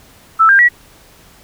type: tone with pitch steps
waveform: sine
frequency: 1318.5 / 1595.4 / 1930.4 Hz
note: E6 / G6 / B6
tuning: 0 / +30 / -40 cents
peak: -5 dBFS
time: 0.39-0.69 s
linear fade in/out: 20 ms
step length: 100 ms
effects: pink hiss -45 dBFS RMS until 1.43 s